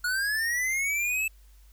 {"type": "linear sweep", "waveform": "square", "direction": "up", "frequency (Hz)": [1436, 2637], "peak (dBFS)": -26, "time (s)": [0.04, 1.28], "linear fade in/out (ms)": 5, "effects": ["added 50 Hz sine -51 dBFS peak until 1.72 s", "white hiss -64 dBFS RMS until 1.72 s"]}